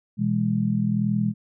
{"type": "chord", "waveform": "sine", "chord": "E major", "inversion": "second", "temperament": "just", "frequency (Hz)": [123.61, 164.81, 206], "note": ["B2", "E3", "G#3"], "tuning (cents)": [2, 0, -14], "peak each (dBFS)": [-26, -27, -22], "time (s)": [0.17, 1.34], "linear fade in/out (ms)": 50, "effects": []}